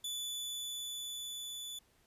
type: tone with level ramp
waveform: sawtooth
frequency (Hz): 3473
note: A7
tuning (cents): -23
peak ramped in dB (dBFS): -34 to -39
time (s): 0.04-1.79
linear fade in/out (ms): 5
effects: pink hiss -70 dBFS RMS until 2.06 s + resampled to 32000 Hz